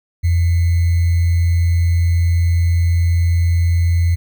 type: tone with sample-and-hold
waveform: sine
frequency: 85.3 Hz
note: F2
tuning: 40 cents flat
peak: -11 dBFS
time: 0.23-4.16 s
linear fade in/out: 20 ms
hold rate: 2100 Hz
effects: none